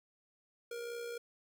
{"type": "tone with amplitude modulation", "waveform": "square", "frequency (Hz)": 472.3, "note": "A#4", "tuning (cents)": 23, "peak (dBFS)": -39, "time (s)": [0.71, 1.18], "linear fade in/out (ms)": 5, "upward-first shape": "sine", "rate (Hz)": 63.5, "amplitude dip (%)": 40, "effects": []}